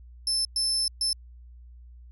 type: tone bursts at uneven times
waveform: 35% pulse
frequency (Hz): 5274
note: E8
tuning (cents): 0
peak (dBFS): -21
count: 3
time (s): 0.27-0.45 / 0.56-0.88 / 1.01-1.13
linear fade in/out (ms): 2
effects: added 60 Hz sine -45 dBFS peak until 2.11 s